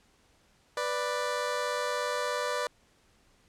20% pulse tone pair together, 493.3 / 590.2 Hz, B4 / D5, -2 / +8 cents, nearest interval minor third, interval 310 cents, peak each -27 / -27 dBFS, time 0.77-2.67 s, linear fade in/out 2 ms, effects pink hiss -65 dBFS RMS until 3.48 s + low-pass 9000 Hz 12 dB/octave

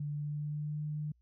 sine tone with pitch glide, 146.83 to 150.61 Hz, D3 to D3, 0 to +44 cents, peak -34 dBFS, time 0-1.12 s, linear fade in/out 5 ms, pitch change +44 cents, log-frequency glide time 0.11-0.81 s, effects added 60 Hz sine -66 dBFS peak until 1.21 s

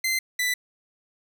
sawtooth tone pair in turn, 2072 / 1986.8 Hz, C7 / B6, -17 / +10 cents, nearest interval minor second, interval 73 cents, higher first, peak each -19 dBFS, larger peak neither, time 0.04-0.19 / 0.39-0.54 s, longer neither, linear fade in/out 5 ms, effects none

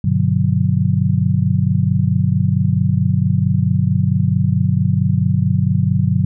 sine chord, G major seventh, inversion none, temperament just, 98 / 122.5 / 147 / 183.75 Hz, G2 / B2 / D3 / F#3, 0 / -14 / +2 / -12 cents, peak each -18 dBFS, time 0.04-6.25 s, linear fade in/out 5 ms, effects none

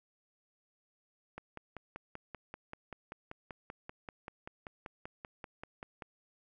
click train, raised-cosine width 0.5 ms, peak -28 dBFS, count 25, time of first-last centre 1.38-6.022 s, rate 5.17 Hz, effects none

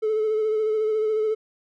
triangle tone with vibrato, 433.1 Hz, A4, 27 cents flat, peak -17 dBFS, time 0.02-1.35 s, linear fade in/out 20 ms, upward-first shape sine, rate 14 Hz, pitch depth 29 cents each way, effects tanh soft clip ceiling -16 dBFS

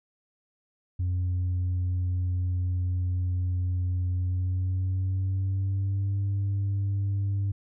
sine tone with pitch glide, 90.4 to 99.15 Hz, F#2 to G2, -40 to +20 cents, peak -22 dBFS, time 0.99-7.52 s, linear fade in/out 10 ms, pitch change +160 cents, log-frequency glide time 4.17-6.19 s, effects tanh soft clip ceiling -23 dBFS

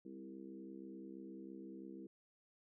harmonic tone with a mistuned harmonic, 66.1 Hz, C2, 18 cents sharp, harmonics 3 / 4 / 5 / 6 / 7, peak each -54 / -55 / -52 / -60 / -61 dBFS, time 0.05-2.07 s, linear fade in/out 5 ms, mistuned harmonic 4, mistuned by -18 cents, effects none

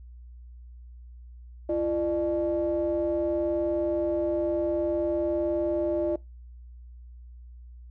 triangle ring-modulated tone, 130.5 Hz, C3, 4 cents flat, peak -19 dBFS, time 1.69-6.16 s, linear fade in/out 5 ms, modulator 471 Hz, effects noise-tail reverb RT60 0.2 s tail -22 dB re dry + added 60 Hz sine -43 dBFS peak until 7.9 s

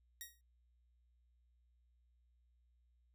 5% pulse tone with exponential decay, 1885 Hz, A#6, 19 cents sharp, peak -33 dBFS, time 0.21-0.41 s, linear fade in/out 1 ms, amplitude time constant 42 ms, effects added 60 Hz sine -70 dBFS peak until 3.14 s

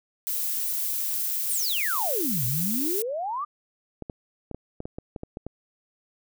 violet noise, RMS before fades -28 dBFS, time 0.27-3.02 s, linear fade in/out 0 ms
sine exponential two-way sweep, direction down then up, 10548 to 116.54 to 1235 Hz, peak -27 dBFS, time 1.49-3.45 s, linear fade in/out 10 ms, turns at 2.45 s
clicks, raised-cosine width 2 ms, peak -21 dBFS, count 11, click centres 4.023 / 4.098 / 4.513 / 4.546 / 4.804 / 4.855 / 4.985 / 5.162 / 5.234 / 5.371 / 5.466 s
effects none

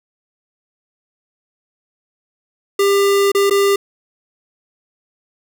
square tone with dropouts, 398.7 Hz, G4, 29 cents sharp, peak -12 dBFS, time 2.79-3.76 s, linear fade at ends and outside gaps 5 ms, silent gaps 3.318-3.348 / 3.498-3.508 s, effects none

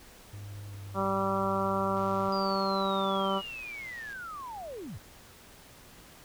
triangle tone with vibrato, 100.7 Hz, G2, 47 cents sharp, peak -38 dBFS, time 0.33-2.29 s, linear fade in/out 5 ms, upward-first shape square, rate 1.3 Hz, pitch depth 16 cents each way
harmonic tone, 194.2 Hz, G3, 16 cents flat, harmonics 1 / 2 / 3 / 4 / 5 / 6 / 7, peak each -33 / -35 / -33 / -37 / -35 / -33 / -37 dBFS, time 0.94-3.42 s, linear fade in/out 50 ms
click train, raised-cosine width 0.2 ms, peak -35 dBFS, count 258, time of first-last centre 1.97-4.13 s, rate 119 Hz
sine linear sweep, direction down, 4856 to 69.3 Hz, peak -38 dBFS, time 2.32-4.98 s, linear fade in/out 5 ms
effects pink hiss -53 dBFS RMS until 6.24 s

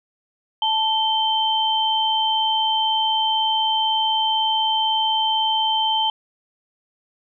sine tone pair together, 880 / 3111 Hz, A5 / G7, 0 / -14 cents, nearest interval octave + minor seventh, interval 2186 cents, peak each -20 dBFS, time 0.62-6.1 s, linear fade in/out 2 ms, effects none

